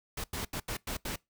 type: noise bursts at uneven times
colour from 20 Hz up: pink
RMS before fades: -36 dBFS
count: 6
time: 0.17-0.24 / 0.33-0.45 / 0.53-0.6 / 0.68-0.77 / 0.87-0.97 / 1.05-1.16 s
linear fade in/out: 5 ms
effects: noise-tail reverb RT60 0.2 s tail -23 dB re dry